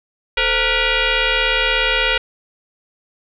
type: tone with frequency modulation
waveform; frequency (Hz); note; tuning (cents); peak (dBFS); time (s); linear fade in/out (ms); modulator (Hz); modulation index
sine; 440.7; A4; +3; -14; 0.37-2.18; 5; 479; 6.3
effects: none